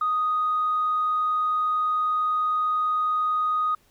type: tone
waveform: sine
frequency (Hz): 1244.5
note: D#6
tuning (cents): 0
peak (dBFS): -20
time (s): 0.01-3.75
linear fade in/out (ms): 5
effects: tanh soft clip ceiling -16 dBFS + pink hiss -62 dBFS RMS until 3.9 s